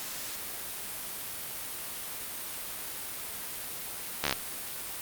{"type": "slowing click train", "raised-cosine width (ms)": 0.2, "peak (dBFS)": -9, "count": 7, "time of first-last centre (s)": [4.24, 4.326], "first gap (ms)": 13, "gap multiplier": 1.04, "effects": ["white hiss -38 dBFS RMS until 5.01 s", "Opus 48 kbps"]}